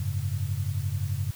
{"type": "chord", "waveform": "sine", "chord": "F# suspended second", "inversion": "none", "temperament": "just", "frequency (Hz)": [92.5, 104.06, 138.75], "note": ["F#2", "G#2", "C#3"], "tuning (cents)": [0, 4, 2], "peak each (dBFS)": [-30, -30, -32], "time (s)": [0, 1.31], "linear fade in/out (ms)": 5, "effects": ["white hiss -47 dBFS RMS until 1.35 s"]}